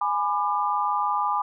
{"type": "chord", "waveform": "sine", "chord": "G# diminished", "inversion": "none", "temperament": "just", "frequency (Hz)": [830.6, 996.7, 1196.1], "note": ["G#5", "B5", "D6"], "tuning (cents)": [0, 16, 31], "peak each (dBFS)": -26, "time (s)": [0.01, 1.42], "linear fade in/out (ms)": 5, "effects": []}